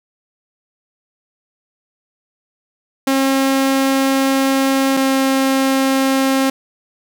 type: tone pair in turn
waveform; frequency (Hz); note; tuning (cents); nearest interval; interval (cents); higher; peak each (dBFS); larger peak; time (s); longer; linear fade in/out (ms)
sawtooth; 269.5 / 267.8; C#4 / C4; -49 / +40; unison; 11; first; -9; neither; 3.07-4.97 / 4.97-6.5; first; 5
effects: none